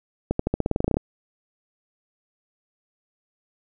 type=accelerating click train; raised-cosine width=2 ms; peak=-8 dBFS; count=14; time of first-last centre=0.31-0.969 s; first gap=84 ms; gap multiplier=0.91; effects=none